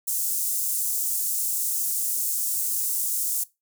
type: high-pass noise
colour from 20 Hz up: pink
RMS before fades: -26 dBFS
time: 0.07-3.44 s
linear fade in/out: 10 ms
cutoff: 7700 Hz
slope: 24 dB/octave
effects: noise-tail reverb RT60 0.2 s tail -19 dB re dry